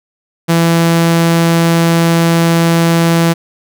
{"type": "tone", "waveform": "sawtooth", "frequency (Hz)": 167.1, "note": "E3", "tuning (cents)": 24, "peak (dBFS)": -4, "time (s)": [0.48, 3.34], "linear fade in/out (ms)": 20, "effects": []}